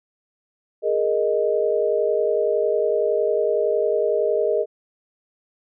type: chord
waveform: sine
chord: Ab suspended second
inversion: none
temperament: equal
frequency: 415.3 / 466.2 / 622.3 Hz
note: Ab4 / Bb4 / Eb5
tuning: 0 / 0 / 0 cents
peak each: -22 dBFS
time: 0.82-4.66 s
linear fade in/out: 50 ms
effects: none